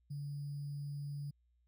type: tone with sample-and-hold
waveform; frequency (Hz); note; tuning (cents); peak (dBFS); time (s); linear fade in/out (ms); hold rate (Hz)
sine; 143.7; D3; -37; -39; 0.1-1.31; 10; 4900
effects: added 60 Hz sine -70 dBFS peak until 1.67 s